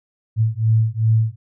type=beating tone pair; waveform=sine; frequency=110 / 112.6 Hz; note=A2 / A2; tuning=0 / +40 cents; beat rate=2.6 Hz; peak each=-17 dBFS; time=0.36-1.36 s; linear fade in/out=50 ms; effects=none